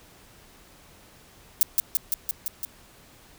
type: noise with echo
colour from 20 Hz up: violet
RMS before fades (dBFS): -18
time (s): 1.61-1.63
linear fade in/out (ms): 0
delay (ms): 170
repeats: 6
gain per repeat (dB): -2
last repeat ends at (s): 2.65
effects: pink hiss -53 dBFS RMS until 3.38 s